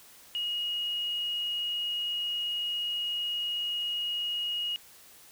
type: tone with quantisation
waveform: sine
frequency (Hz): 2882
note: F#7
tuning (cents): -46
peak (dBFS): -29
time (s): 0.35-4.76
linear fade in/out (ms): 0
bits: 9
effects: white hiss -54 dBFS RMS until 5.31 s